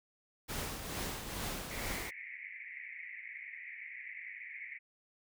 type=noise with tremolo; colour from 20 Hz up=pink; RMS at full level=-38 dBFS; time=0.48-2.11 s; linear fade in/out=20 ms; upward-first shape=triangle; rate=2.3 Hz; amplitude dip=55%
type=band-pass noise; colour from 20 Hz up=pink; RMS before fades=-47 dBFS; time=1.7-4.79 s; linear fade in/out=20 ms; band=1900 to 2300 Hz; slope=96 dB/octave
effects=none